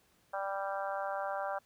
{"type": "harmonic tone", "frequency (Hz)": 196.1, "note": "G3", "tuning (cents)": 1, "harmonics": [3, 4, 5, 6, 7, 8], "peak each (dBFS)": [-38, -38, -43, -44, -43, -45], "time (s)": [0.33, 1.59], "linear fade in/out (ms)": 10, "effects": ["pink hiss -69 dBFS RMS until 1.65 s", "high-pass 60 Hz 12 dB/octave"]}